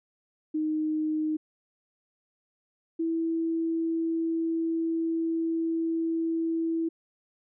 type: tone pair in turn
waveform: sine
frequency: 310 / 328.3 Hz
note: D#4 / E4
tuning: -6 / -7 cents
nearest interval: minor second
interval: 99 cents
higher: second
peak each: -25 dBFS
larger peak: neither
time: 0.54-1.37 / 2.99-6.89 s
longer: second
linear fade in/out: 10 ms
effects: none